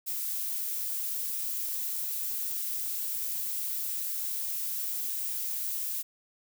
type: noise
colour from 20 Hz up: violet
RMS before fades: -33 dBFS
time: 0.06-6.03 s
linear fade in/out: 20 ms
effects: none